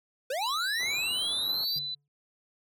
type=linear sweep; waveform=square; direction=up; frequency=481.6 to 4814 Hz; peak=-30 dBFS; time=0.3-1.79 s; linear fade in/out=5 ms
type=tone with pitch glide; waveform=sine; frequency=3953 to 3994 Hz; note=B7 to B7; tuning=+1 to +19 cents; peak=-32 dBFS; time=0.41-1.95 s; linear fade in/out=10 ms; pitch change=+18 cents; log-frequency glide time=0.74-1.67 s
type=low-pass noise; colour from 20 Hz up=white; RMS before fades=-48 dBFS; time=0.79-1.65 s; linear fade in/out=10 ms; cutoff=1500 Hz; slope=48 dB/octave
type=tone with exponential decay; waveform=triangle; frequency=143.6 Hz; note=D3; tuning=39 cents flat; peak=-39 dBFS; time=1.76-2.08 s; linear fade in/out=2 ms; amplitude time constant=69 ms
effects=none